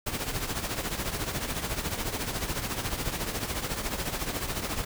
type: noise with tremolo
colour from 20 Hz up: pink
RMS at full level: -29 dBFS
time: 0.06-4.85 s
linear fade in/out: 10 ms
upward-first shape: triangle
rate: 14 Hz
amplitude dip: 70%
effects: none